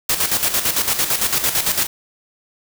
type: noise with tremolo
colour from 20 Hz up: white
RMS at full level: -17 dBFS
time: 0.09-1.87 s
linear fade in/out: 5 ms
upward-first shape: square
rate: 8.9 Hz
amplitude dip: 60%
effects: none